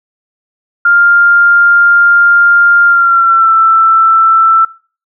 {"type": "tone with pitch glide", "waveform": "sine", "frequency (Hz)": [1400, 1331.4], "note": ["F6", "E6"], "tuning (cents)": [4, 17], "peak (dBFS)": -4, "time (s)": [0.85, 4.65], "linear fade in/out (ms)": 5, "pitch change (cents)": -87, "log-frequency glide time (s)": [2.86, 3.53], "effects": ["noise-tail reverb RT60 0.4 s tail -21 dB re dry"]}